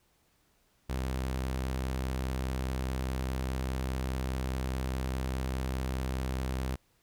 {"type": "tone with vibrato", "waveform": "sawtooth", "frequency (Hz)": 64.8, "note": "C2", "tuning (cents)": -16, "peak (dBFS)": -27, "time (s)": [0.89, 6.76], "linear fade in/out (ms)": 10, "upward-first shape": "sine", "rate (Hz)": 20, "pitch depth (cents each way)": 110, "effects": ["pink hiss -70 dBFS RMS until 7.02 s"]}